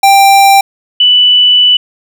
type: tone pair in turn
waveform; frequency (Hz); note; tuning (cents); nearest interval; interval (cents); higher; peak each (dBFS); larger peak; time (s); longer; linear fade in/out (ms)
square / sine; 788 / 2975; G5 / F#7; +9 / +9; octave + major seventh; 2300; second; -3; neither; 0.03-0.61 / 1-1.77; second; 5
effects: none